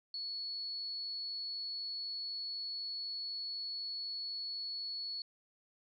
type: tone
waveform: sine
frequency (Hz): 4396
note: C#8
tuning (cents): -15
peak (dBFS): -38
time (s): 0.14-5.22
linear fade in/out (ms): 2
effects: none